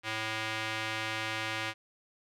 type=tone with band-pass filter; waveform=square; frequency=110 Hz; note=A2; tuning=in tune; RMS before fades=-35 dBFS; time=0.03-1.74 s; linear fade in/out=50 ms; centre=2400 Hz; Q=1.2; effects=none